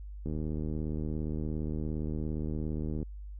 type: click train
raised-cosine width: 3 ms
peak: -23 dBFS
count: 215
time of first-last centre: 0.26-3.028 s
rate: 77.3 Hz
effects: added 50 Hz sine -40 dBFS peak until 3.39 s